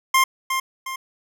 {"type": "tone with echo", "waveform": "25% pulse", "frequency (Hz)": 1057, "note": "C6", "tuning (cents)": 17, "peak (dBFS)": -10, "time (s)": [0.14, 0.24], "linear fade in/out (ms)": 5, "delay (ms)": 360, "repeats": 2, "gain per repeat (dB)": -7, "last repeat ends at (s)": 0.96, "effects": []}